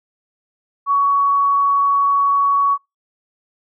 sine tone, 1122 Hz, C#6, 21 cents sharp, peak -12 dBFS, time 0.86-2.78 s, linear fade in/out 50 ms, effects noise-tail reverb RT60 0.2 s tail -21 dB re dry

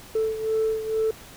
sine beating tone pair, 440 / 442.2 Hz, A4 / A4, 0 / +9 cents, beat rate 2.2 Hz, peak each -22 / -27 dBFS, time 0.15-1.11 s, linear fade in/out 5 ms, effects tanh soft clip ceiling -17 dBFS + pink hiss -45 dBFS RMS until 1.36 s

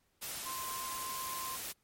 sine tone in noise, 1046.5 Hz, C6, in tune, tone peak -40 dBFS, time 0.45-1.57 s, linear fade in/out 20 ms, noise white, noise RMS -41 dBFS, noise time 0.21-1.73 s, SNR -2 dB, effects pink hiss -75 dBFS RMS until 1.83 s + MP3 64 kbps

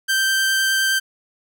sawtooth tone with vibrato, 1564 Hz, G6, 4 cents flat, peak -13 dBFS, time 0.08-1 s, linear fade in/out 20 ms, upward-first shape triangle, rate 9.7 Hz, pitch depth 8 cents each way, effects none

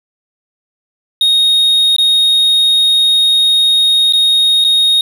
triangle tone with dropouts, 3729 Hz, A#7, in tune, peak -6 dBFS, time 1.21-5.01 s, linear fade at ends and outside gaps 2 ms, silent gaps 1.964-1.983 / 4.125-4.134 / 4.642-4.647 s, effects none

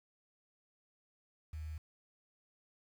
sine tone with quantisation, 77.9 Hz, D#2, 3 cents sharp, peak -40 dBFS, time 1.53-1.78 s, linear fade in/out 5 ms, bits 10, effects none

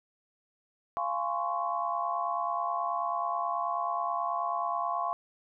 sine chord, Db major seventh, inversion first, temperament just, 693 / 831.5 / 1039.4 / 1108.7 Hz, F5 / Ab5 / C6 / Db6, -14 / +2 / -12 / 0 cents, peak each -33 / -37 / -34 / -33 dBFS, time 0.97-5.13 s, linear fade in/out 0 ms, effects none

